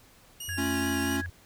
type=tone with vibrato; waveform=15% pulse; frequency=2840 Hz; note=F7; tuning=28 cents sharp; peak=-29 dBFS; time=0.4-1.17 s; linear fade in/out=5 ms; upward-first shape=triangle; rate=4.5 Hz; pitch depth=43 cents each way
type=tone with pitch glide; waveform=sine; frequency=87.9 to 87.04 Hz; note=F2 to F2; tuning=+12 to -5 cents; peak=-35 dBFS; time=0.48-1.3 s; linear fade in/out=5 ms; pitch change=-17 cents; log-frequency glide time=0.9-0.96 s
type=tone; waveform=sine; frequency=1661.2 Hz; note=G#6; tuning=in tune; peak=-34 dBFS; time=0.49-1.26 s; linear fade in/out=0 ms
type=chord; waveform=square; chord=A augmented; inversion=none; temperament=equal with one note detuned; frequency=220 / 277.2 / 347.2 Hz; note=A3 / C#4 / E#4; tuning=0 / 0 / -10 cents; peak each=-36 / -30 / -36 dBFS; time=0.57-1.22 s; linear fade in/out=20 ms
effects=pink hiss -57 dBFS RMS until 1.45 s